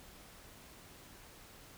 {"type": "silence", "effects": ["pink hiss -56 dBFS RMS until 1.77 s"]}